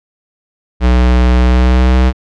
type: tone with pitch glide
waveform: square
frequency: 61.74 to 63.51 Hz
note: B1 to B1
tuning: 0 to +49 cents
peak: -7 dBFS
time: 0.8-2.13 s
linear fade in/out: 50 ms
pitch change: +49 cents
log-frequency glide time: 1.39-1.99 s
effects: low-pass 4000 Hz 12 dB/octave